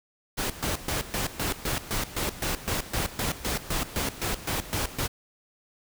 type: noise with tremolo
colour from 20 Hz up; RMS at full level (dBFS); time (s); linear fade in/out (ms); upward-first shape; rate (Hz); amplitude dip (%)
pink; -28; 0.37-5.08; 20; square; 3.9; 80
effects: none